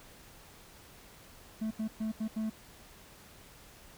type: tone bursts at uneven times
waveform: triangle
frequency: 218.8 Hz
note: A3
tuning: 9 cents flat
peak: -29 dBFS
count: 5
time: 1.61-1.71 / 1.79-1.88 / 2-2.12 / 2.2-2.28 / 2.36-2.5 s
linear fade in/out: 10 ms
effects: pink hiss -55 dBFS RMS until 3.97 s